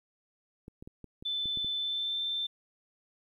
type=clicks; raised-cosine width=3 ms; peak=-32 dBFS; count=8; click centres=0.681 / 0.825 / 0.875 / 1.043 / 1.225 / 1.457 / 1.573 / 1.646 s
type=tone with pitch glide; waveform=sine; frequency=3520 to 3559 Hz; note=A7 to A7; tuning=0 to +19 cents; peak=-30 dBFS; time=1.25-2.47 s; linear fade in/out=10 ms; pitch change=+19 cents; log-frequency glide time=1.78-2.2 s
effects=11-bit